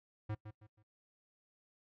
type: tone with echo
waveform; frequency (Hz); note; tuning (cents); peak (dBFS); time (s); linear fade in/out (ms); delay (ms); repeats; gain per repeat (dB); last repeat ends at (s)
square; 106.8; G#2; +49; -37; 0.29-0.35; 10; 160; 3; -10; 0.83
effects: noise-tail reverb RT60 0.1 s tail -21 dB re dry + low-pass 2000 Hz 12 dB/octave